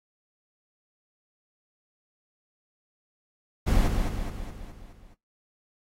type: noise with echo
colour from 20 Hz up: brown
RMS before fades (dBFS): -21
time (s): 3.66-3.89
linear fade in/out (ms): 20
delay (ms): 210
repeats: 6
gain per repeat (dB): -5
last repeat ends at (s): 5.15
effects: noise-tail reverb RT60 0.2 s tail -21 dB re dry + AAC 48 kbps